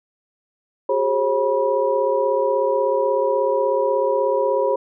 sine tone cluster, 375.5 / 411.9 / 538 / 971 Hz, F#4 / G#4 / C5 / B5, +26 / -14 / +48 / -30 cents, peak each -26 / -22 / -19 / -24 dBFS, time 0.89-4.76 s, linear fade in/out 5 ms, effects none

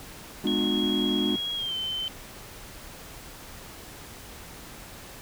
triangle chord, G# diminished seventh, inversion none, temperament just, 207.7 / 249.2 / 299 / 358.8 Hz, G#3 / B3 / D4 / F4, 0 / +16 / +31 / +47 cents, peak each -27 / -28 / -27 / -29 dBFS, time 0.44-1.36 s, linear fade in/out 5 ms
sine tone with pitch glide, 3300 to 3079 Hz, G#7 to G7, -12 to -32 cents, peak -28 dBFS, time 0.47-2.08 s, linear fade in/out 0 ms, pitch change -120 cents, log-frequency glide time 1.56-1.75 s
effects pink hiss -44 dBFS RMS until 5.21 s

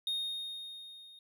triangle tone with level ramp, 3704 Hz, A#7, 12 cents flat, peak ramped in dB -29 to -51 dBFS, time 0.07-1.19 s, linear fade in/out 2 ms, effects none

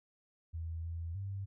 sine tone with pitch steps, 82.1 / 83.6 / 98 Hz, E2 / E2 / G2, -6 / +25 / 0 cents, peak -37 dBFS, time 0.53-1.46 s, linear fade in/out 20 ms, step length 310 ms, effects none

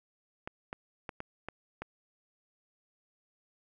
clicks, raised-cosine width 0.5 ms, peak -23 dBFS, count 6, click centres 0.475 / 0.729 / 1.092 / 1.204 / 1.486 / 1.82 s, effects none

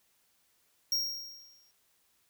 square tone with exponential decay, 5588 Hz, F8, in tune, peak -26 dBFS, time 0.92-1.71 s, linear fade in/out 2 ms, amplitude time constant 170 ms, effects white hiss -71 dBFS RMS until 2.29 s

